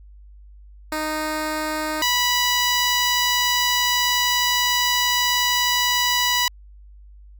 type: tone pair in turn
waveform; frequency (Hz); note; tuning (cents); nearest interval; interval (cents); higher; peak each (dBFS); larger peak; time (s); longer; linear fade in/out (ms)
10% pulse; 309.2 / 981.6; D#4 / B5; -11 / -11; octave + minor sixth; 2000; second; -15 / -9; second; 0.92-2.02 / 2.02-6.48; second; 2
effects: added 50 Hz sine -42 dBFS peak until 7.39 s